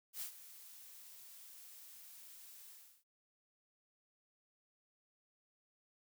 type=noise with ADSR envelope; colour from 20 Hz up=blue; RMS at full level=-42 dBFS; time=0.13-3.04 s; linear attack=82 ms; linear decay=100 ms; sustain=-14 dB; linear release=340 ms; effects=none